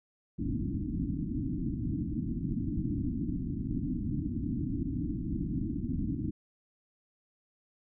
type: low-pass noise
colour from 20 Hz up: white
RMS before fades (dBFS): -33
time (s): 0.38-6.31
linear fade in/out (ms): 10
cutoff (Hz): 320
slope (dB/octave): 96
effects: none